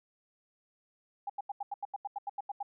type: tone bursts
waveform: sine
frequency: 808 Hz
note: G#5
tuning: 48 cents flat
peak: -33 dBFS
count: 13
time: 1.27-2.629 s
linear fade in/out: 5 ms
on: 27 ms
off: 84 ms
effects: none